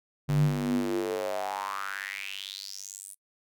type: tone with high-pass filter sweep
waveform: square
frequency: 48.9 Hz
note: G1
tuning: 4 cents flat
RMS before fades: -31 dBFS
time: 0.28-3.15 s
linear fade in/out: 20 ms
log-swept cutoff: 120 to 9900 Hz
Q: 6
effects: noise-tail reverb RT60 0.1 s tail -26 dB re dry